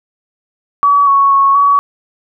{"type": "tone with pitch steps", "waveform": "sine", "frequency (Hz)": [1139, 1110, 1103, 1131], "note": ["C#6", "C#6", "C#6", "C#6"], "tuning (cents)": [47, 2, -9, 34], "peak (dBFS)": -6, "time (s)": [0.83, 1.79], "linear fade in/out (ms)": 0, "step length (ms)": 240, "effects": []}